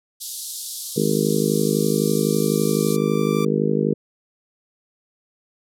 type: band-pass noise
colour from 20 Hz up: white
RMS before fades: -32 dBFS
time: 0.2-2.97 s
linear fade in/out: 20 ms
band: 3600 to 13000 Hz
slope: 48 dB/octave
type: tone with exponential growth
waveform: sawtooth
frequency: 1174.7 Hz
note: D6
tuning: in tune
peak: -24 dBFS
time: 0.82-3.45 s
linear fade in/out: 5 ms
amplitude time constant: 570 ms
type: harmonic tone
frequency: 51.91 Hz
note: G#1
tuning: in tune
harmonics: 3 / 4 / 5 / 6 / 7 / 8 / 9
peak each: -24 / -23 / -27 / -27 / -27 / -24 / -25 dBFS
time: 0.96-3.94 s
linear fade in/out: 10 ms
effects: none